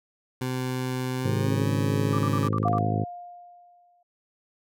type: tone with pitch glide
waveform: 20% pulse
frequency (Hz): 128.1 to 140.5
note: C3 to C#3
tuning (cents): -36 to +24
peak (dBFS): -22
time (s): 0.41-2.48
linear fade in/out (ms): 5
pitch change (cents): +160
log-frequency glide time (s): 1.18-1.7
type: harmonic tone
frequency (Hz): 52.9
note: G#1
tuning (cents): +33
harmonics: 2 / 3 / 4 / 5 / 6 / 7 / 8 / 9 / 10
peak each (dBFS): -26 / -30 / -32 / -34 / -36 / -37 / -38 / -39 / -40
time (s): 1.24-3.05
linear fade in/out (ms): 20
type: tone bursts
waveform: sine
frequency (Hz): 1174.7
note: D6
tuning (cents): 0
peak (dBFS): -28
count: 7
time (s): 2.13-2.783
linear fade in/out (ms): 0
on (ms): 53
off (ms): 47
type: tone with exponential decay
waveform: sine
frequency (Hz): 705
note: F5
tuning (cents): +16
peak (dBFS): -22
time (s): 2.65-4.03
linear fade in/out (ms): 5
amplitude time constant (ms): 300
effects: none